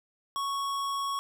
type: tone with hard clipping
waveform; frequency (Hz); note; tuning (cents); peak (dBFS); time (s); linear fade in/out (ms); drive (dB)
sine; 1108.7; C#6; 0; -31; 0.36-1.19; 0; 17
effects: none